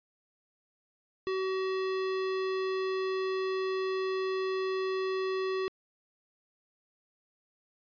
square tone, 378.7 Hz, F#4, 40 cents sharp, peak -30 dBFS, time 1.27-5.68 s, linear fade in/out 0 ms, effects resampled to 11025 Hz

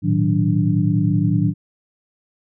sine tone cluster, 110.2 / 120.7 / 155.7 / 184.9 / 291.5 Hz, A2 / B2 / D#3 / F#3 / D4, +3 / -39 / +2 / -1 / -13 cents, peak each -20 / -26 / -19 / -20 / -23 dBFS, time 0.02-1.54 s, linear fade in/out 50 ms, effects none

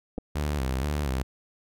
clicks, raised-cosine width 2 ms, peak -20 dBFS, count 2, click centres 0.18 / 0.184 s
sawtooth tone with vibrato, 69.4 Hz, C#2, 3 cents sharp, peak -22 dBFS, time 0.35-1.23 s, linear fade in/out 10 ms, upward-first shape square, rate 2.1 Hz, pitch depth 110 cents each way
effects none

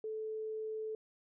sine tone, 436.2 Hz, A4, 15 cents flat, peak -37 dBFS, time 0.04-0.95 s, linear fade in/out 2 ms, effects none

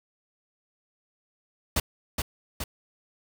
pink noise with echo, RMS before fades -24 dBFS, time 1.76-1.8 s, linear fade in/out 5 ms, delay 420 ms, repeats 2, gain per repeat -4 dB, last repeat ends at 2.64 s, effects none

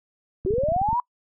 clicks, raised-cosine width 5 ms, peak -19 dBFS, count 11, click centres 0.451 / 0.507 / 0.538 / 0.583 / 0.636 / 0.687 / 0.72 / 0.764 / 0.816 / 0.888 / 0.93 s
sine linear sweep, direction up, 357.3 to 1000 Hz, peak -20 dBFS, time 0.46-1 s, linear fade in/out 2 ms
effects noise-tail reverb RT60 0.1 s tail -25 dB re dry

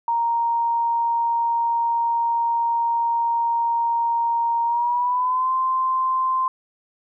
sine tone with pitch glide, 932.3 to 1040.4 Hz, A#5 to C6, 0 to -10 cents, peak -18 dBFS, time 0.08-6.48 s, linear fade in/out 2 ms, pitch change +190 cents, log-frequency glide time 4.65-5.52 s, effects none

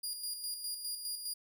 20% pulse tone with tremolo, 4841 Hz, D#8, 48 cents flat, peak -30 dBFS, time 0.03-1.34 s, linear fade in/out 10 ms, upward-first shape square, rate 4.9 Hz, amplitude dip 50%, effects none

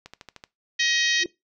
click train, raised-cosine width 0.2 ms, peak -23 dBFS, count 6, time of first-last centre 0.06-0.439 s, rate 13.2 Hz
harmonic tone, 631 Hz, D#5, 24 cents sharp, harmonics 3 / 4 / 5 / 6 / 7 / 8 / 9 / 10, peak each -24 / -28 / -27 / -28 / -31 / -34 / -32 / -36 dBFS, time 0.79-1.24 s, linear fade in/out 10 ms
sine tone with exponential growth, 349.2 Hz, F4, in tune, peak -24 dBFS, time 1.16-1.26 s, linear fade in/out 2 ms, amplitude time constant 21 ms
effects noise-tail reverb RT60 0.2 s tail -20 dB re dry

